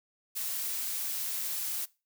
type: noise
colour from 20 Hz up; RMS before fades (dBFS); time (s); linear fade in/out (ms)
blue; -34; 0.35-1.86; 20
effects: noise-tail reverb RT60 0.3 s tail -22 dB re dry